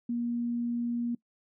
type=tone; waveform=sine; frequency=237.7 Hz; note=A#3; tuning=34 cents sharp; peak=-28 dBFS; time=0.09-1.15 s; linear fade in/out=5 ms; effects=noise-tail reverb RT60 0.1 s tail -21 dB re dry